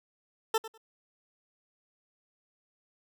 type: tone with echo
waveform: 20% pulse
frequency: 444.2 Hz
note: A4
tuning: 16 cents sharp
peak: -19 dBFS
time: 0.54-0.58 s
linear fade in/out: 5 ms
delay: 99 ms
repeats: 2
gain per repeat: -15 dB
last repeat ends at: 0.778 s
effects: none